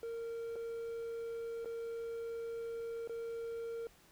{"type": "tone with dropouts", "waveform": "triangle", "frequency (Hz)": 461.5, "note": "A#4", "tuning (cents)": -17, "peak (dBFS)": -37, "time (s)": [0.03, 3.87], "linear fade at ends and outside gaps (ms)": 1, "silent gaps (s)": [[0.557, 0.562], [1.647, 1.657], [3.075, 3.095]], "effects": ["pink hiss -64 dBFS RMS until 4.11 s"]}